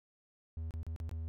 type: tone with dropouts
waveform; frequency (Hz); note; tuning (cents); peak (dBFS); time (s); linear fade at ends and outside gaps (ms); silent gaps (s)
triangle; 80.7; E2; -36; -35; 0.57-1.28; 0; 0.708-0.739 / 0.831-0.866 / 0.962-1.001 / 1.093-1.113
effects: none